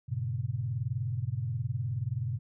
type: chord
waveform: sine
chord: G diminished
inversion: none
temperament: equal with one note detuned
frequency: 98 / 119.54 / 138.59 Hz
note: G2 / Bb2 / Db3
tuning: 0 / +44 / 0 cents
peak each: -36 / -32 / -36 dBFS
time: 0.08-2.39 s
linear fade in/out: 20 ms
effects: none